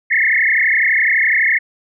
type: tone with frequency modulation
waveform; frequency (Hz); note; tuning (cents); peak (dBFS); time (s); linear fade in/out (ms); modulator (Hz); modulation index
sine; 1977; B6; +1; -11; 0.1-1.59; 20; 31.9; 6.9
effects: none